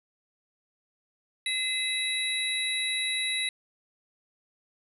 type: tone cluster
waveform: sine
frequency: 2042 / 2595 / 3888 / 10610 Hz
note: C7 / E7 / B7 / E9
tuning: -43 / -28 / -28 / +10 cents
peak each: -32 / -36 / -29 / -36 dBFS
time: 1.46-3.49 s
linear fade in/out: 2 ms
effects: none